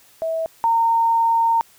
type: tone pair in turn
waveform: sine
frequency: 650 / 917.4 Hz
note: E5 / A#5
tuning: -24 / -28 cents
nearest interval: tritone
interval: 596 cents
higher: second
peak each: -20 / -14 dBFS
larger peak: second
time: 0.22-0.46 / 0.64-1.61 s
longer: second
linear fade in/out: 0 ms
effects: white hiss -52 dBFS RMS until 1.78 s